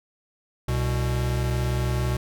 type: tone pair together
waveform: square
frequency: 64.89 / 122.5 Hz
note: C2 / B2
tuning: -14 / -14 cents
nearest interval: major seventh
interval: 1100 cents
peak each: -27 / -25 dBFS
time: 0.68-2.17 s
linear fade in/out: 5 ms
effects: none